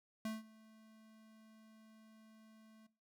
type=tone with ADSR envelope; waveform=square; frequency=219.4 Hz; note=A3; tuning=5 cents flat; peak=-38 dBFS; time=0.25-2.87 s; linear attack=3 ms; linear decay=170 ms; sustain=-24 dB; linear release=8 ms; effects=noise-tail reverb RT60 0.3 s tail -17 dB re dry